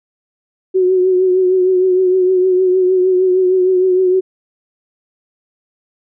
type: tone with vibrato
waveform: sine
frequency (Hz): 370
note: F#4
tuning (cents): 0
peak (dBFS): -9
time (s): 0.74-4.21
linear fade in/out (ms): 20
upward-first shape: triangle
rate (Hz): 6.5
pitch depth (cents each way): 43
effects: none